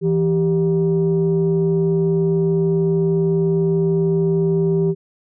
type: tone pair together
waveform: sine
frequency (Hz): 164.82 / 392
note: E3 / G4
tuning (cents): 0 / 0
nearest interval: octave + minor third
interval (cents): 1500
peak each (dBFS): -16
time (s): 0.01-4.95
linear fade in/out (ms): 50
effects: tanh soft clip ceiling -9 dBFS